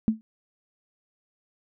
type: tone with exponential decay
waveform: sine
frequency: 220 Hz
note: A3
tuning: in tune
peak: -14 dBFS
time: 0.08-0.21 s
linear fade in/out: 0 ms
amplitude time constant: 27 ms
effects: none